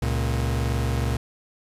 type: tone pair together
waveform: 40% pulse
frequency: 69 / 116.04 Hz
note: C#2 / A#2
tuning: -7 / -7 cents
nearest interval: major sixth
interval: 900 cents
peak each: -24 dBFS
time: 0.02-1.17 s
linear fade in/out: 5 ms
effects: resampled to 32000 Hz + 9-bit